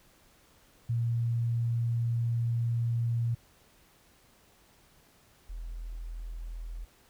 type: tone pair in turn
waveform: sine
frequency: 117.2 / 41.44 Hz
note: A#2 / E1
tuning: +10 / +10 cents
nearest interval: octave + tritone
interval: 1800 cents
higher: first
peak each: -26 / -36 dBFS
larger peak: first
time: 0.89-3.35 / 5.49-6.85 s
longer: first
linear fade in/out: 10 ms
effects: pink hiss -62 dBFS RMS until 7.09 s